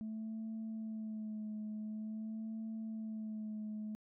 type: tone with vibrato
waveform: sine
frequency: 217.7 Hz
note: A3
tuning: 18 cents flat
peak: -38 dBFS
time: 0.01-3.95 s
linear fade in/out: 0 ms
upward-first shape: sine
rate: 0.47 Hz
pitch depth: 32 cents each way
effects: tanh soft clip ceiling -37 dBFS